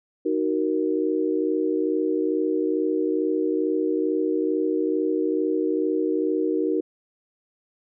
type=chord; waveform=sine; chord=D# minor; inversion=none; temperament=just; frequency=311.1 / 373.4 / 466.7 Hz; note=D#4 / F#4 / A#4; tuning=0 / +16 / +2 cents; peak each=-24 / -25 / -26 dBFS; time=0.25-6.81 s; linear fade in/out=10 ms; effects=none